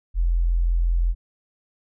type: tone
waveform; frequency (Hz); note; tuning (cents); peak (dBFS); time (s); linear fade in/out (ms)
sine; 42.74; F1; -37; -17; 0.14-1.15; 50
effects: none